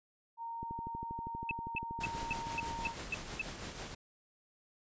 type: tone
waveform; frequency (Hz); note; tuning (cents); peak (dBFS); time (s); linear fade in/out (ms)
sine; 924; A#5; -16; -39; 0.37-2.95; 50
type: click train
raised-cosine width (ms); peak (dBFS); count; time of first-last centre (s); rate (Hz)
3; -31; 29; 0.63-2.87; 12.5
type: tone bursts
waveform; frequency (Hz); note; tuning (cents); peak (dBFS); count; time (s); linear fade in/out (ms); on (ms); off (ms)
sine; 2618; E7; -13; -32; 8; 1.49-3.416; 2; 22; 250
type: noise with tremolo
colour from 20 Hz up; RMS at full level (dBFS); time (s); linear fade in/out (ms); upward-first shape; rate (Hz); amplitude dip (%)
pink; -42; 2-3.95; 10; triangle; 6.2; 50
effects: resampled to 16000 Hz